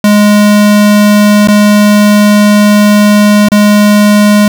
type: tone with dropouts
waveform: square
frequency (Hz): 207.7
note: G#3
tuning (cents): 0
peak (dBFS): -3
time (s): 0.04-4.48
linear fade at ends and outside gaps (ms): 2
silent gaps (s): 1.474-1.484 / 3.486-3.518
effects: none